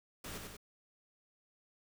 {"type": "noise with echo", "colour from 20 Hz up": "pink", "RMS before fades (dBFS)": -45, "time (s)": [0.24, 0.38], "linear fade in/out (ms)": 5, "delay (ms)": 94, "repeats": 2, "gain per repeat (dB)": -3, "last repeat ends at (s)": 0.568, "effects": []}